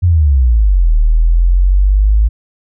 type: exponential two-way sweep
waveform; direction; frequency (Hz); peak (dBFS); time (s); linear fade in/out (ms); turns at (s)
sine; down then up; 92.5 to 38.05 to 54.3; -6; 0.02-2.29; 20; 0.96
effects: none